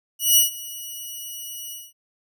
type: tone with ADSR envelope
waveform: 5% pulse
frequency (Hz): 2923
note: F#7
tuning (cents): -22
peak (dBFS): -3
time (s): 0.19-1.93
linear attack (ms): 180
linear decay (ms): 130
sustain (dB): -21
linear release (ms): 210
effects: none